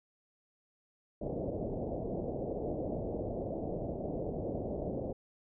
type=low-pass noise; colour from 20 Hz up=white; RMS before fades=-37 dBFS; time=1.21-5.13 s; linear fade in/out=10 ms; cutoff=650 Hz; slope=48 dB/octave; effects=none